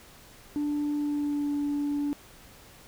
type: tone with pitch glide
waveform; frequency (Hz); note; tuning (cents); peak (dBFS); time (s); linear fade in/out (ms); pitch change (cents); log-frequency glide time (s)
sine; 293.7 to 289.2; D4 to D4; 0 to -27; -24; 0.56-2.13; 0; -27; 0.97-1.54
effects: tanh soft clip ceiling -24 dBFS + pink hiss -52 dBFS RMS until 2.87 s